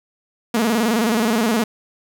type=tone with vibrato; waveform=sawtooth; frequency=225.2 Hz; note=A3; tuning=40 cents sharp; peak=-12 dBFS; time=0.54-1.64 s; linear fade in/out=5 ms; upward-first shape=square; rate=19 Hz; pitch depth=93 cents each way; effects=7-bit